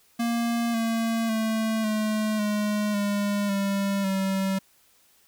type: tone with pitch steps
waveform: square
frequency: 233.9 / 227.5 / 221.3 / 215.2 / 209.3 / 203.6 / 198.05 / 192.64 Hz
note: A#3 / A#3 / A3 / A3 / G#3 / G#3 / G3 / G3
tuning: +6 / -42 / +10 / -38 / +14 / -34 / +18 / -30 cents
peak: -24 dBFS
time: 0.19-4.59 s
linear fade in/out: 10 ms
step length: 550 ms
effects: white hiss -61 dBFS RMS until 5.27 s